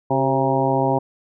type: harmonic tone with a mistuned harmonic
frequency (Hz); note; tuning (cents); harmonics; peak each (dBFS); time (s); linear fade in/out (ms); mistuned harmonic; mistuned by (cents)
134.6; C3; +49; 1 / 2 / 3 / 4 / 5 / 6 / 7; -24 / -24 / -24 / -24 / -24 / -24 / -24; 0.1-0.99; 10; 3; -55
effects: none